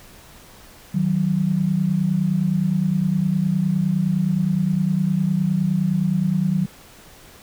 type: tone pair together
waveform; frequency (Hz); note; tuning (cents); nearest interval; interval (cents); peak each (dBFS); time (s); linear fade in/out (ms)
sine; 157.1 / 186.82; D#3 / F#3; +17 / +17; minor third; 300; -21 / -19; 0.94-6.66; 10
effects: pink hiss -46 dBFS RMS until 7.42 s

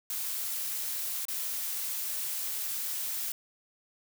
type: noise with dropouts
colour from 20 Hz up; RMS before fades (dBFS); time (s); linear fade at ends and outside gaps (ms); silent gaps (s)
blue; -34; 0.1-3.32; 2; 1.253-1.283
effects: none

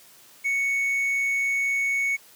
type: tone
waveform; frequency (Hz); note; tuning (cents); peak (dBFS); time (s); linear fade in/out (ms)
triangle; 2219; C#7; +1; -20; 0.44-2.17; 20
effects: white hiss -52 dBFS RMS until 2.35 s + high-pass 80 Hz 12 dB/octave

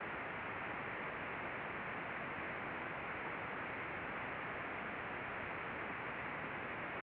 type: low-pass noise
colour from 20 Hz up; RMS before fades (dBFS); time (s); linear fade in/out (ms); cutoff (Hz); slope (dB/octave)
white; -44; 0-7.01; 10; 2400; 48
effects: high-pass 80 Hz 12 dB/octave

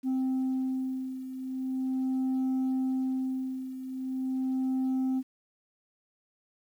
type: beating tone pair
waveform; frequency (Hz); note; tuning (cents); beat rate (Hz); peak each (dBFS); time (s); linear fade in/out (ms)
sine; 260.7 / 261.1; C4 / C4; -6 / -3; 0.4; -27 / -31; 0.03-5.23; 50
effects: tanh soft clip ceiling -25 dBFS + 10-bit

